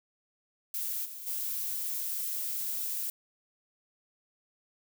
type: noise with level steps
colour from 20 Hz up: violet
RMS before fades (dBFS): -34 / -43 / -34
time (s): 0.74-3.1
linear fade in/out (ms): 2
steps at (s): 1.04 / 1.26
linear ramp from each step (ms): 20
effects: none